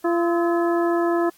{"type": "harmonic tone with a mistuned harmonic", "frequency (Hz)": 341.9, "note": "F4", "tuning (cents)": -37, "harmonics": [1, 2, 3, 4, 5], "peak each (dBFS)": [-19, -25, -29, -31, -33], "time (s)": [0.04, 1.3], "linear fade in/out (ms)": 10, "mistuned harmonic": 4, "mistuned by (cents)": -97, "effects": ["white hiss -55 dBFS RMS until 1.37 s", "AAC 64 kbps"]}